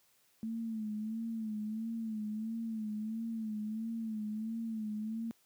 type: tone with vibrato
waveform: sine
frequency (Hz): 220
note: A3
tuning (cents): 0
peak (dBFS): -35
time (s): 0.43-5.31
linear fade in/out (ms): 0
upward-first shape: sine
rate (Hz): 1.5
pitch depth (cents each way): 67
effects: white hiss -70 dBFS RMS until 5.45 s + high-pass 80 Hz 12 dB/octave